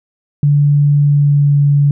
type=tone with pitch glide; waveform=sine; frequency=144.9 to 143.4 Hz; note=D3 to D3; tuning=-23 to -41 cents; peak=-7 dBFS; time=0.43-1.91 s; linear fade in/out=2 ms; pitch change=-18 cents; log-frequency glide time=0.98-1.59 s; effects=none